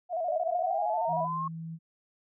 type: tone with vibrato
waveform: sine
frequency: 684 Hz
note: F5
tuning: 36 cents flat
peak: -28 dBFS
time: 0.09-1.28 s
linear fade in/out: 50 ms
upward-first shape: square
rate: 13 Hz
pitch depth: 84 cents each way
type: linear sweep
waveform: sine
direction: up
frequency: 587.3 to 1094 Hz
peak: -30 dBFS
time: 0.28-1.48 s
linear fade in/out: 5 ms
type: tone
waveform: sine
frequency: 163.4 Hz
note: E3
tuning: 15 cents flat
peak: -36 dBFS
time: 1.07-1.79 s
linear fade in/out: 50 ms
effects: none